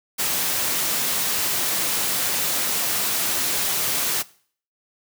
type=noise; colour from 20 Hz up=white; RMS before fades=-23 dBFS; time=0.18-4.23 s; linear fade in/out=20 ms; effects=noise-tail reverb RT60 0.5 s tail -20 dB re dry + high-pass 100 Hz 12 dB/octave